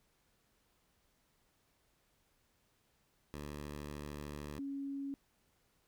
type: tone pair in turn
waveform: 10% pulse / sine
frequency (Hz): 73.42 / 277.2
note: D2 / C#4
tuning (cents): 0 / 0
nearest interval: octave + major seventh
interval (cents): 2300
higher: second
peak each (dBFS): -35 / -38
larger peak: first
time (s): 3.34-4.59 / 4.59-5.14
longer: first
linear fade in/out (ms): 0
effects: pink hiss -75 dBFS RMS until 5.87 s